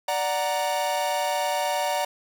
45% pulse chord, D augmented, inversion none, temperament equal, 587.3 / 740 / 932.3 Hz, D5 / F#5 / A#5, 0 / 0 / 0 cents, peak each -28 dBFS, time 0.08-2.05 s, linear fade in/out 5 ms, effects none

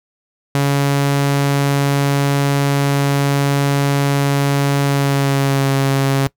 sawtooth tone with pitch glide, 140.6 to 136.83 Hz, C#3 to C#3, +25 to -22 cents, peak -9 dBFS, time 0.55-6.27 s, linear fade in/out 0 ms, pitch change -47 cents, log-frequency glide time 4.82-5.72 s, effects noise-tail reverb RT60 0.1 s tail -21 dB re dry

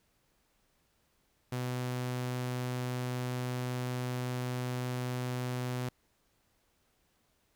sawtooth tone, 125.2 Hz, B2, 24 cents sharp, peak -29 dBFS, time 1.52-5.89 s, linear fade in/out 5 ms, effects pink hiss -73 dBFS RMS until 7.55 s

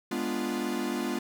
45% pulse chord, G# diminished seventh, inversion none, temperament equal, 207.7 / 246.9 / 293.7 / 349.2 Hz, G#3 / B3 / D4 / F4, 0 / 0 / 0 / 0 cents, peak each -36 / -33 / -36 / -34 dBFS, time 0.11-1.19 s, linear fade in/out 5 ms, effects none

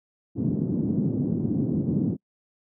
white band-pass noise, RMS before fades -25 dBFS, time 0.35-2.17 s, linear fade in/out 50 ms, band 120 to 280 Hz, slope 24 dB/octave, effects noise-tail reverb RT60 0.1 s tail -26 dB re dry

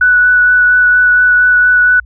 sine tone with vibrato, 1480 Hz, F#6, in tune, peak -5 dBFS, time 0.01-2 s, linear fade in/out 5 ms, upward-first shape sine, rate 4.3 Hz, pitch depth 11 cents each way, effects added 60 Hz sine -33 dBFS peak until 2.05 s

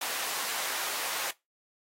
pink high-pass noise, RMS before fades -34 dBFS, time 0.01-1.31 s, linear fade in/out 5 ms, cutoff 780 Hz, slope 12 dB/octave, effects noise-tail reverb RT60 0.2 s tail -21 dB re dry + AAC 48 kbps

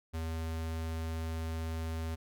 square tone, 81.1 Hz, E2, 28 cents flat, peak -35 dBFS, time 0.13-2.16 s, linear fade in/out 20 ms, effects none

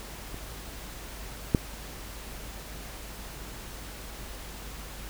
clicks, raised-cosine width 3 ms, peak -28 / -7 dBFS, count 2, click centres 0.344 / 1.548 s, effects added 50 Hz sine -43 dBFS peak until 5.09 s + pink hiss -43 dBFS RMS until 5.09 s

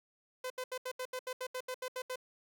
sawtooth tone bursts, 509 Hz, C5, 48 cents flat, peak -33 dBFS, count 13, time 0.44-2.158 s, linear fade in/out 5 ms, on 62 ms, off 76 ms, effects none

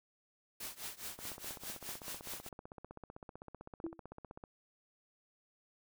white noise with tremolo, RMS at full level -42 dBFS, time 0.6-2.49 s, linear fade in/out 5 ms, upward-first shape triangle, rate 4.8 Hz, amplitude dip 95%
click train, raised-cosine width 1 ms, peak -34 dBFS, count 52, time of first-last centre 1.19-4.438 s, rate 15.7 Hz
sine tone with exponential decay, 330 Hz, E4, 2 cents sharp, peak -33 dBFS, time 3.84-3.99 s, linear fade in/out 1 ms, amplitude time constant 32 ms
effects none

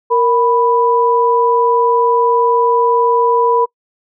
sine tone pair together, 466.2 / 987.8 Hz, A#4 / B5, 0 / 0 cents, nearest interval octave + minor second, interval 1300 cents, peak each -12 dBFS, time 0.1-3.66 s, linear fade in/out 20 ms, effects noise-tail reverb RT60 0.1 s tail -26 dB re dry

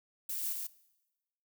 violet noise with echo, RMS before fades -37 dBFS, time 0.29-0.53 s, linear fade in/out 5 ms, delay 140 ms, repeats 1, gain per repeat -2 dB, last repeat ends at 0.67 s, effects noise-tail reverb RT60 1.0 s tail -20 dB re dry

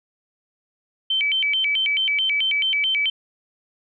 sine tone with vibrato, 2667 Hz, E7, 20 cents sharp, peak -18 dBFS, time 1.1-3.1 s, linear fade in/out 5 ms, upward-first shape square, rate 4.6 Hz, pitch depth 260 cents each way, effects none

